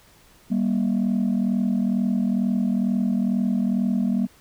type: tone pair together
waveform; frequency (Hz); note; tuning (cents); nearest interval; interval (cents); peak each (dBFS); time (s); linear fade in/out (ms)
sine; 196 / 238.2; G3 / A#3; 0 / +38; minor third; 338; -20; 0.5-4.27; 20
effects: tanh soft clip ceiling -16 dBFS + pink hiss -54 dBFS RMS until 4.4 s